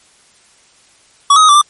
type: tone with pitch steps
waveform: square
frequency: 1133 / 1264 / 1254 / 1165 / 1185 Hz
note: C#6 / D#6 / D#6 / D6 / D6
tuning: +37 / +27 / +13 / -14 / +15 cents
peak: -5 dBFS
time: 1.3-1.615 s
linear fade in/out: 5 ms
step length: 63 ms
effects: white hiss -49 dBFS RMS until 1.69 s + MP3 48 kbps